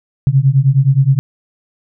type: beating tone pair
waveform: sine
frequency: 130.81 / 140.41 Hz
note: C3 / C#3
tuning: 0 / +23 cents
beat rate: 9.6 Hz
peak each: -11 dBFS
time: 0.27-1.19 s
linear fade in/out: 0 ms
effects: none